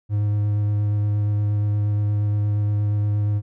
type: tone with vibrato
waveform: triangle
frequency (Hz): 103.83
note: G#2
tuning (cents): 0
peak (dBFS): -16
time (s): 0.09-3.42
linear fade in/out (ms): 50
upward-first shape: square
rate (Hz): 8.5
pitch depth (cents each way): 9
effects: none